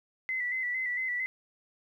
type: tone with vibrato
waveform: sine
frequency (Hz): 2004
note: B6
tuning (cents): +25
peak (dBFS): -29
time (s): 0.29-1.26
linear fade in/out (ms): 0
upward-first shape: square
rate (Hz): 4.4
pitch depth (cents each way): 39
effects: 11-bit